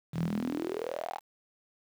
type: tone with high-pass filter sweep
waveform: sawtooth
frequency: 40.89 Hz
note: E1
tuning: 13 cents flat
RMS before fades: -34 dBFS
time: 0.12-1.21 s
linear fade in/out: 50 ms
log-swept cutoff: 140 to 880 Hz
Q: 8.7
effects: low-pass 5000 Hz 12 dB/octave + 9-bit